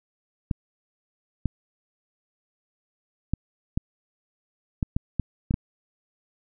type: clicks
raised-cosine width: 5 ms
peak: -11 dBFS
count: 9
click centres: 0.512 / 1.457 / 3.336 / 3.775 / 4.828 / 4.965 / 5.197 / 5.509 / 5.541 s
effects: none